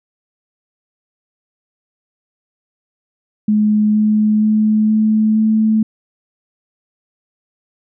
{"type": "tone with pitch steps", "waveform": "sine", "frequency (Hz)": [211.8, 213.4, 215, 216.6, 218.3], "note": ["G#3", "G#3", "A3", "A3", "A3"], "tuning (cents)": [34, 47, -40, -27, -13], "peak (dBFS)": -10, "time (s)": [3.48, 5.83], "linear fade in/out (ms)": 5, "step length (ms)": 470, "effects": []}